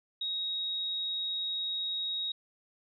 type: tone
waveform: sine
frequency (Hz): 3782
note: A#7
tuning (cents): +24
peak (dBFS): -31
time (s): 0.21-2.32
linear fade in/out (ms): 5
effects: none